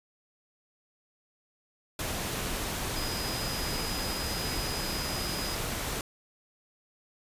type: tone in noise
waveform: sine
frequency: 4974 Hz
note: D#8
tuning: 1 cent flat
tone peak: -37 dBFS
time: 2.96-5.55 s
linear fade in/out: 2 ms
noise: pink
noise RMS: -33 dBFS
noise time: 1.99-6.01 s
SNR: -7 dB
effects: resampled to 32000 Hz